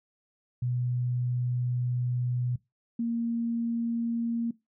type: tone pair in turn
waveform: sine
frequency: 123.47 / 232.6 Hz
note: B2 / A#3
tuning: 0 / -4 cents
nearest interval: major seventh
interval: 1096 cents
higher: second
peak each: -26 / -26 dBFS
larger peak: neither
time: 0.62-2.56 / 2.99-4.51 s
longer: first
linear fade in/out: 5 ms
effects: noise-tail reverb RT60 0.2 s tail -20 dB re dry